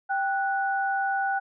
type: tone pair together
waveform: sine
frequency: 784 / 1474.9 Hz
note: G5 / F#6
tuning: 0 / -6 cents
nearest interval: major seventh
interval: 1094 cents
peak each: -25 / -28 dBFS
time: 0.09-1.4 s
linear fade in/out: 20 ms
effects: none